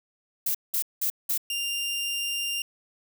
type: noise bursts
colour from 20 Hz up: violet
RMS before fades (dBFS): -26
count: 4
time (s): 0.46-1.378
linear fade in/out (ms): 5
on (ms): 87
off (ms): 190
type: tone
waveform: sawtooth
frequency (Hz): 2794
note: F7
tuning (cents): 0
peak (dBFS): -24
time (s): 1.5-2.62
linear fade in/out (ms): 2
effects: none